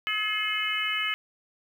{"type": "harmonic tone", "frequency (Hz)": 426.6, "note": "G#4", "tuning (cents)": 46, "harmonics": [3, 4, 5, 6, 7], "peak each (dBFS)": [-34, -35, -30, -34, -30], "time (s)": [0.07, 1.14], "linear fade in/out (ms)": 0, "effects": ["9-bit"]}